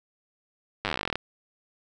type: slowing click train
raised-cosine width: 0.3 ms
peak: -11 dBFS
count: 19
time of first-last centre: 0.85-1.156 s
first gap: 9 ms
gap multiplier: 1.07
effects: none